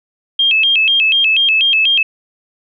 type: tone with vibrato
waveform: sine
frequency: 2893 Hz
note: F#7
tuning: 40 cents flat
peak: -9 dBFS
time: 0.39-2.03 s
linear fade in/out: 5 ms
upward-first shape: square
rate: 4.1 Hz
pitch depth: 180 cents each way
effects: none